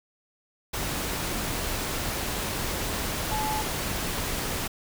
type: tone in noise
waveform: sine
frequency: 861 Hz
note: A5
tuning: 38 cents flat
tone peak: -28 dBFS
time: 3.31-3.62 s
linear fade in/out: 10 ms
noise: pink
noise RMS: -30 dBFS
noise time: 0.73-4.68 s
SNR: -1 dB
effects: none